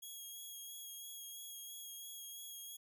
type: tone with vibrato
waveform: 5% pulse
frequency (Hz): 3299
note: G#7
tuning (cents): -12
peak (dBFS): -40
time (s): 0.02-2.77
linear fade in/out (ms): 10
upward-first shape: sine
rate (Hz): 3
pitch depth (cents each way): 19
effects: none